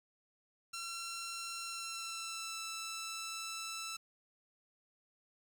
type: tone with pitch glide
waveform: 10% pulse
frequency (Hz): 1359 to 1324.1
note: F6 to E6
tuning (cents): -48 to +7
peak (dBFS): -32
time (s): 0.73-3.97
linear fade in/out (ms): 10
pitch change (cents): -45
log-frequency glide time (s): 1.65-2.6
effects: 10-bit